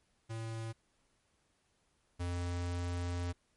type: tone pair in turn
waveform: square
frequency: 112.9 / 87.83 Hz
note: A2 / F2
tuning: +45 / +10 cents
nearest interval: major third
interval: 435 cents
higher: first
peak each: -39 / -35 dBFS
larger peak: second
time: 0.29-0.73 / 2.19-3.33 s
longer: second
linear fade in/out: 20 ms
effects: pink hiss -75 dBFS RMS until 3.56 s + MP3 48 kbps